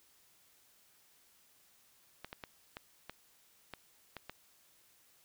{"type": "clicks", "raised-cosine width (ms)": 0.3, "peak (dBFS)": -27, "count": 8, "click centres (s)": [2.246, 2.329, 2.438, 2.769, 3.096, 3.737, 4.167, 4.296], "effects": ["white hiss -67 dBFS RMS until 5.24 s"]}